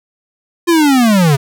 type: linear sweep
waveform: square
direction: down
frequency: 351.1 to 130.81 Hz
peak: -8 dBFS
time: 0.67-1.37 s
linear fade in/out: 20 ms
effects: none